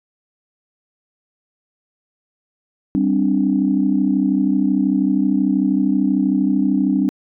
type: chord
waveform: sine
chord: G suspended fourth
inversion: none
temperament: equal with one note detuned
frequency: 196 / 261.6 / 294.5 Hz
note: G3 / C4 / D4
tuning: 0 / 0 / +5 cents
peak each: -18 dBFS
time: 2.95-7.09 s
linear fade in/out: 0 ms
effects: tanh soft clip ceiling -4 dBFS